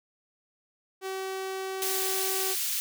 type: tone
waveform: sawtooth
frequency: 381.6 Hz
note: G4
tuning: 47 cents flat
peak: -28 dBFS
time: 1.01-2.56 s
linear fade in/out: 50 ms
type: high-pass noise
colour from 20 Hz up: white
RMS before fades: -30 dBFS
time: 1.82-2.8 s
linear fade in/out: 0 ms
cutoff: 2500 Hz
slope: 12 dB/octave
effects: none